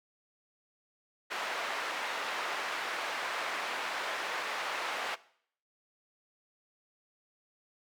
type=band-pass noise; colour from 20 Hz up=white; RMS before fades=-36 dBFS; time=1.3-5.16 s; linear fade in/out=20 ms; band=580 to 2000 Hz; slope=12 dB/octave; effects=noise-tail reverb RT60 0.6 s tail -19 dB re dry